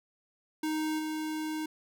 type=tone with level steps; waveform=square; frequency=311.1 Hz; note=D#4; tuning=in tune; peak=-30 / -33 dBFS; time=0.63-1.66 s; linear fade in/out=5 ms; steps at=0.98 s; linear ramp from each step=20 ms; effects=none